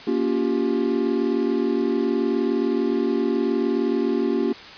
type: chord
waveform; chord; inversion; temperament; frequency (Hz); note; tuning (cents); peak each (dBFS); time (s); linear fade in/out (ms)
triangle; G half-diminished seventh; first; just; 235.2 / 282.2 / 352.8 / 392; Bb3 / Db4 / F4 / G4; +16 / +31 / +18 / 0; -23; 0.07-4.53; 5
effects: white hiss -40 dBFS RMS until 4.77 s + resampled to 11025 Hz